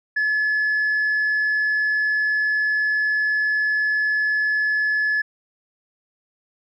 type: tone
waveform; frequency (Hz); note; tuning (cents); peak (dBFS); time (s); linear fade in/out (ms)
sine; 1714; A6; -46; -16; 0.16-5.22; 10
effects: tanh soft clip ceiling -16 dBFS